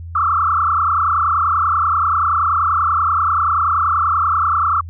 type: tone with frequency modulation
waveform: sine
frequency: 1244.5 Hz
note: D#6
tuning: in tune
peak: -13 dBFS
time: 0.15-4.81 s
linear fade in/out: 5 ms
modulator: 30.4 Hz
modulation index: 4
effects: added 84 Hz sine -28 dBFS peak until 4.89 s